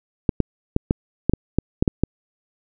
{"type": "clicks", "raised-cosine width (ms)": 3, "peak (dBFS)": -3, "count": 10, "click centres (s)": [0.292, 0.403, 0.764, 0.909, 1.296, 1.336, 1.586, 1.825, 1.878, 2.036], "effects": []}